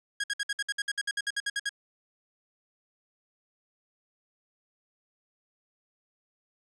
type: tone bursts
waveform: sawtooth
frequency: 1643 Hz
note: G#6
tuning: 19 cents flat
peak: -24 dBFS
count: 16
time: 0.2-1.693 s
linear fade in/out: 5 ms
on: 38 ms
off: 59 ms
effects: resampled to 22050 Hz